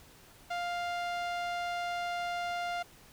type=tone with low-pass filter; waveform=sawtooth; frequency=700 Hz; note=F5; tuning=4 cents sharp; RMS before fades=-35 dBFS; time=0.5-2.83 s; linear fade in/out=10 ms; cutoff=4300 Hz; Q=0.63; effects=pink hiss -57 dBFS RMS until 3.12 s